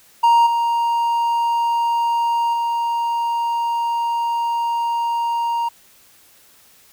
triangle tone with level steps, 935 Hz, A#5, 5 cents sharp, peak -8 / -14 / -16 dBFS, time 0.23-5.69 s, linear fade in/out 10 ms, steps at 0.46 / 2.53 s, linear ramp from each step 10 ms, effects white hiss -51 dBFS RMS until 6.92 s

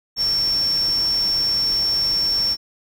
sine tone in noise, 5450 Hz, F8, 43 cents flat, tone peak -17 dBFS, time 0.16-2.57 s, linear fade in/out 50 ms, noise pink, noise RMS -35 dBFS, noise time 0.16-2.57 s, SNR +15 dB, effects none

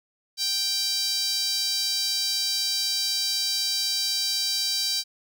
sawtooth tone with high-pass filter, 784 Hz, G5, in tune, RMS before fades -26 dBFS, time 0.37-5.04 s, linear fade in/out 50 ms, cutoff 4500 Hz, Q 4.6, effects none

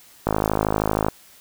click train, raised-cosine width 1 ms, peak -5 dBFS, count 44, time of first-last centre 0.27-1.084 s, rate 52.8 Hz, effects white hiss -50 dBFS RMS until 1.4 s

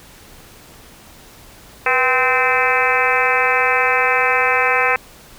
harmonic tone with a mistuned harmonic, 258.2 Hz, C4, 23 cents flat, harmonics 2 / 3 / 4 / 5 / 6 / 7 / 8 / 9 / 10, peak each -22 / -22 / -22 / -22 / -22 / -22 / -22 / -22 / -22 dBFS, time 1.86-4.96 s, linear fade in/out 2 ms, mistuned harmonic 2, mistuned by -76 cents, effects pink hiss -43 dBFS RMS until 5.38 s

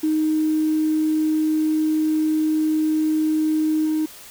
triangle tone with level steps, 311.1 Hz, D#4, in tune, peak -13 / -15 dBFS, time 0.03-4.06 s, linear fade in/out 10 ms, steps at 3.85 s, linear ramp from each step 10 ms, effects tanh soft clip ceiling -15 dBFS + white hiss -42 dBFS RMS until 4.3 s

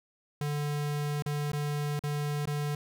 square tone with dropouts, 146.83 Hz, D3, in tune, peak -30 dBFS, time 0.41-2.75 s, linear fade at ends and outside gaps 2 ms, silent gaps 1.223-1.261 / 1.518-1.532 / 1.993-2.037 / 2.456-2.473 s, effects none

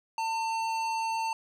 triangle tone with hard clipping, 899 Hz, A5, 37 cents sharp, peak -30 dBFS, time 0.18-1.33 s, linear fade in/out 2 ms, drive 18 dB, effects none

